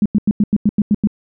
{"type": "tone bursts", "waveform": "sine", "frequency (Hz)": 207.7, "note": "G#3", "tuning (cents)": 0, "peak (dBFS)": -9, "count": 9, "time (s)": [0.02, 1.073], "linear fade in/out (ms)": 2, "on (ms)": 37, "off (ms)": 90, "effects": []}